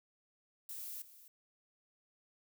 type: noise with echo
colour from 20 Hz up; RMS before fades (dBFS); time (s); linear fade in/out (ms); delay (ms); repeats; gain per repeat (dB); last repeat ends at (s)
violet; -45; 0.69-1.02; 2; 260; 1; -14; 1.28
effects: none